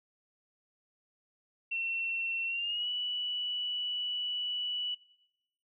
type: tone with pitch glide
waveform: sine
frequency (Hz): 2709 to 2954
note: E7 to F#7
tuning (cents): +47 to -3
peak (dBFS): -31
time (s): 1.71-4.95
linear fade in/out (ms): 10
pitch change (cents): +150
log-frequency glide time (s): 2.47-2.89
effects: noise-tail reverb RT60 0.9 s tail -22 dB re dry